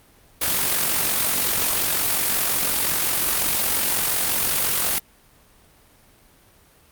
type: noise with amplitude modulation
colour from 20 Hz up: white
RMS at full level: -19 dBFS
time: 0.41-4.99 s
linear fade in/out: 10 ms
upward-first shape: sine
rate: 45.6 Hz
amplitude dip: 45%
effects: pink hiss -54 dBFS RMS until 6.91 s + Opus 32 kbps